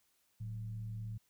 sine tone with frequency modulation, 110 Hz, A2, in tune, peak -39 dBFS, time 0.4-1.18 s, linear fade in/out 10 ms, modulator 76.1 Hz, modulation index 0.39, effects white hiss -75 dBFS RMS until 1.29 s

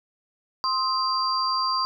sine tone cluster, 1048 / 1267 / 4725 Hz, C6 / D#6 / D8, +2 / +31 / +10 cents, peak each -24 / -31 / -26 dBFS, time 0.64-1.85 s, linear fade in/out 0 ms, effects none

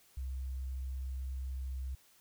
sine tone, 65.41 Hz, C2, in tune, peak -35 dBFS, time 0.17-1.95 s, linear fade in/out 5 ms, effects tanh soft clip ceiling -32 dBFS + white hiss -65 dBFS RMS until 2.2 s

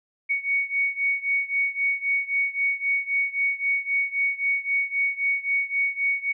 sine beating tone pair, 2230 / 2233.8 Hz, C#7 / C#7, +10 / +13 cents, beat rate 3.8 Hz, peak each -24 / -26 dBFS, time 0.29-6.33 s, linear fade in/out 20 ms, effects none

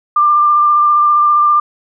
sine tone with vibrato, 1190 Hz, D6, 22 cents sharp, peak -7 dBFS, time 0.16-1.6 s, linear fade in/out 5 ms, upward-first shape sine, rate 15 Hz, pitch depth 14 cents each way, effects none

